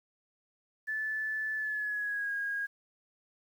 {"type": "tone with pitch glide", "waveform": "sine", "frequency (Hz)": [1743, 1635.7], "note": ["A6", "G#6"], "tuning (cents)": [-17, -27], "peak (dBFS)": -31, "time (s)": [0.87, 2.67], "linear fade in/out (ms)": 20, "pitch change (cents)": -110, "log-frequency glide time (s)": [1.55, 2.32], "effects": ["10-bit"]}